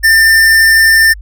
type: tone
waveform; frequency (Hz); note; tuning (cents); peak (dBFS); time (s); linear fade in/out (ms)
square; 1794; A6; +33; -5; 0.03-1.14; 20
effects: added 50 Hz sine -26 dBFS peak until 1.21 s